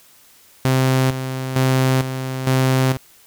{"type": "tone with tremolo", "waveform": "sawtooth", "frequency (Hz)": 130.81, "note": "C3", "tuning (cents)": 0, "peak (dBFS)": -10, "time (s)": [0.65, 2.97], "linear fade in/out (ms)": 0, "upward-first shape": "square", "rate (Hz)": 1.1, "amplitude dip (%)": 65, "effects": ["white hiss -50 dBFS RMS until 3.26 s"]}